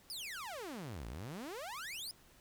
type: exponential two-way sweep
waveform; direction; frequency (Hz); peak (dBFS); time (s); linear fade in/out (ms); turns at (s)
sawtooth; down then up; 5240 to 52.4 to 5240; -39; 0.1-2.11; 0; 1.07
effects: pink hiss -64 dBFS RMS until 2.4 s